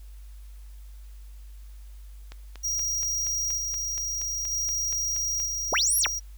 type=click train; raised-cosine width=0.2 ms; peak=-25 dBFS; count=14; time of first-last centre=2.32-5.401 s; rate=4.22 Hz
type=tone with tremolo; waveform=square; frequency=5710 Hz; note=F8; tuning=37 cents sharp; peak=-26 dBFS; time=2.63-6.2 s; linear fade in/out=20 ms; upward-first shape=square; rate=0.53 Hz; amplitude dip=25%
type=linear two-way sweep; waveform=sine; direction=up then down; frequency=111.3 to 11840 to 111.3 Hz; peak=-21 dBFS; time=5.72-6.07 s; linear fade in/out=10 ms; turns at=5.98 s
effects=added 50 Hz sine -41 dBFS peak until 6.37 s + white hiss -61 dBFS RMS until 6.37 s

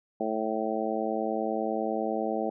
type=harmonic tone; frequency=110 Hz; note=A2; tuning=in tune; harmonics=2 / 3 / 4 / 5 / 6 / 7; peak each=-34 / -34 / -34 / -34 / -34 / -34 dBFS; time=0.2-2.5 s; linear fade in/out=5 ms; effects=none

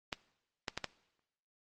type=clicks; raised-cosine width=0.2 ms; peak=-17 dBFS; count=4; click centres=0.128 / 0.682 / 0.776 / 0.843 s; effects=noise-tail reverb RT60 0.9 s tail -19 dB re dry + Opus 24 kbps

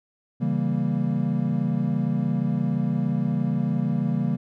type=chord; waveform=triangle; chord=C# diminished seventh; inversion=none; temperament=equal; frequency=138.59 / 164.81 / 196 / 233.1 Hz; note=C#3 / E3 / G3 / Bb3; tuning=0 / 0 / 0 / 0 cents; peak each=-25 dBFS; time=0.4-4.37 s; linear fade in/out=20 ms; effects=none

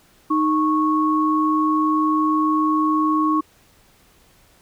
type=tone pair together; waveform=sine; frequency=309.7 / 1103 Hz; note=D#4 / C#6; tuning=-8 / -9 cents; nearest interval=octave + minor seventh; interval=2199 cents; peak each=-18 / -19 dBFS; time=0.3-3.41 s; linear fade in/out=10 ms; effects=pink hiss -55 dBFS RMS until 4.61 s

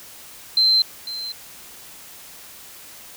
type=tone with echo; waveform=sine; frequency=4106 Hz; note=C8; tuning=33 cents flat; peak=-13 dBFS; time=0.57-0.82 s; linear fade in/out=2 ms; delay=500 ms; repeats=1; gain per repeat=-14 dB; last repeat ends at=1.32 s; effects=white hiss -42 dBFS RMS until 3.16 s

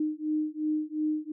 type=beating tone pair; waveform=sine; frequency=305.5 / 308.3 Hz; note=D#4 / D#4; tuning=-32 / -16 cents; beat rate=2.8 Hz; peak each=-30 dBFS; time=0-1.32 s; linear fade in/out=5 ms; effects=none

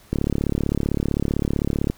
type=click train; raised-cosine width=3 ms; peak=-8 dBFS; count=64; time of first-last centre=0.13-1.9 s; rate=35.6 Hz; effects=pink hiss -52 dBFS RMS until 1.97 s

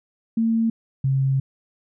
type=tone pair in turn; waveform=sine; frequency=226.5 / 134.68 Hz; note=A#3 / C#3; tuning=-50 / -50 cents; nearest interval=major sixth; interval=900 cents; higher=first; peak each=-17 dBFS; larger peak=neither; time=0.37-0.7 / 1.04-1.4 s; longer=second; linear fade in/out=5 ms; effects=none

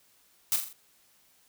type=noise with echo; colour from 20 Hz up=blue; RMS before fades=-25 dBFS; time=0.52-0.56 s; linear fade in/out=0 ms; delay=42 ms; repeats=4; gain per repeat=-6 dB; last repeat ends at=0.728 s; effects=white hiss -64 dBFS RMS until 1.48 s

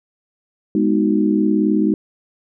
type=chord; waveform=sine; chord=G# minor seventh; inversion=none; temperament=equal; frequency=207.7 / 246.9 / 311.1 / 370 Hz; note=G#3 / B3 / D#4 / F#4; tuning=0 / 0 / 0 / 0 cents; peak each=-17 / -22 / -17 / -23 dBFS; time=0.75-1.94 s; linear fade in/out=2 ms; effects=none

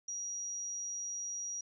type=tone; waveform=sine; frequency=5750 Hz; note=F8; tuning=50 cents sharp; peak=-37 dBFS; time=0.08-1.61 s; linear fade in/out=5 ms; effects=none

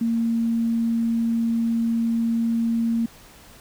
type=tone; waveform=sine; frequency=230 Hz; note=A#3; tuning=23 cents flat; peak=-19 dBFS; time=0.01-3.06 s; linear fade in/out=5 ms; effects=pink hiss -48 dBFS RMS until 3.6 s

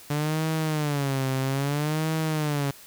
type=tone with vibrato; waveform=sawtooth; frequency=145.1 Hz; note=D3; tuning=21 cents flat; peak=-20 dBFS; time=0.1-2.71 s; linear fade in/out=5 ms; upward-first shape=sine; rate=0.61 Hz; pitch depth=160 cents each way; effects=white hiss -48 dBFS RMS until 2.86 s

